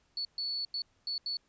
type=tone bursts at uneven times; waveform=sine; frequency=4435 Hz; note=C#8; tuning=in tune; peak=-32 dBFS; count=5; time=0.17-0.25 / 0.38-0.65 / 0.74-0.82 / 1.07-1.18 / 1.26-1.37 s; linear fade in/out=2 ms; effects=pink hiss -71 dBFS RMS until 1.48 s + resampled to 16000 Hz